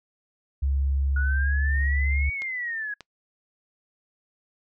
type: tone with pitch glide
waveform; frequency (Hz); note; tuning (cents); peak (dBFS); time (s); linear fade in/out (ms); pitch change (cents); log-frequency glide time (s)
sine; 68.7 to 70.02; C#2 to C#2; -15 to +18; -21; 0.62-2.3; 10; +33; 1.11-1.75
type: exponential two-way sweep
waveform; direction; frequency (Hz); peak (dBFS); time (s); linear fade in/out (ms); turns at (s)
sine; up then down; 1446 to 2259 to 1652; -28; 1.16-2.94; 5; 2.32
type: clicks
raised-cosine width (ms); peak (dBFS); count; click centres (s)
0.2; -22; 2; 2.42 / 3.007
effects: noise-tail reverb RT60 0.1 s tail -24 dB re dry